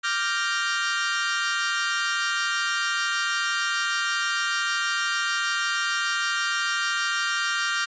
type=chord; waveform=sawtooth; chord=G minor seventh; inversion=second; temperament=equal; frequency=1174.7 / 1396.9 / 1568 / 1864.7 Hz; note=D6 / F6 / G6 / Bb6; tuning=0 / 0 / 0 / 0 cents; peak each=-28 / -23 / -25 / -27 dBFS; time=0.03-7.86 s; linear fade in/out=20 ms; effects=resampled to 16000 Hz